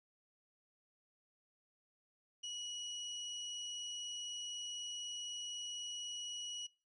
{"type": "tone", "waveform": "30% pulse", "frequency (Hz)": 2919, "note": "F#7", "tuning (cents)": -24, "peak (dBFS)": -39, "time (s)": [2.43, 6.67], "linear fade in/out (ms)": 10, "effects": ["noise-tail reverb RT60 0.3 s tail -23 dB re dry", "resampled to 22050 Hz"]}